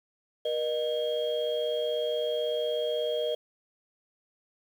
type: tone cluster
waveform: sine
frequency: 476.8 / 613 / 3257 Hz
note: A#4 / D#5 / G#7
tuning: +39 / -26 / -34 cents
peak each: -29 / -29 / -36 dBFS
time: 0.45-3.35 s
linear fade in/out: 5 ms
effects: tanh soft clip ceiling -19 dBFS + 9-bit